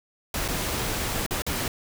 pink noise with dropouts, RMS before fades -28 dBFS, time 0.34-1.68 s, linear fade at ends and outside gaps 2 ms, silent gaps 0.48-0.485 / 1.264-1.308 / 1.421-1.465 s, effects none

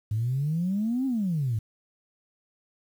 sine exponential two-way sweep, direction up then down, 103.83 to 272.4 to 103.83 Hz, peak -23 dBFS, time 0.11-1.59 s, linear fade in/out 5 ms, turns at 1.06 s, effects tanh soft clip ceiling -19 dBFS + 9-bit

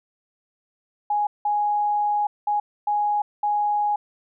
sine tone bursts at uneven times, 830.6 Hz, G#5, in tune, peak -19 dBFS, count 5, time 1.1-1.27 / 1.45-2.27 / 2.47-2.6 / 2.87-3.22 / 3.43-3.96 s, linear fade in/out 5 ms, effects none

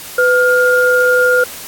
sine tone pair together, 500 / 1414.2 Hz, B4 / F6, +21 / +21 cents, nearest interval octave + tritone, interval 1800 cents, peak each -11 dBFS, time 0.18-1.44 s, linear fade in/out 5 ms, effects white hiss -30 dBFS RMS until 1.67 s + AAC 64 kbps

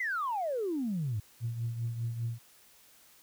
sine exponential sweep, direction down, 2093 to 98 Hz, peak -29 dBFS, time 0-1.2 s, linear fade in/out 5 ms
sine tone with tremolo, 116.54 Hz, A#2, in tune, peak -28 dBFS, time 1.4-2.39 s, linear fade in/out 50 ms, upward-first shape triangle, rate 5 Hz, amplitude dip 65%
effects tanh soft clip ceiling -25 dBFS + white hiss -60 dBFS RMS until 3.22 s

